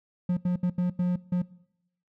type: tone bursts at uneven times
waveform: triangle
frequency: 178.8 Hz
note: F3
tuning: 41 cents sharp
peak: -20 dBFS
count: 6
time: 0.29-0.37 / 0.45-0.56 / 0.63-0.7 / 0.78-0.9 / 0.99-1.16 / 1.32-1.42 s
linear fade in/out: 5 ms
effects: noise-tail reverb RT60 0.8 s tail -21 dB re dry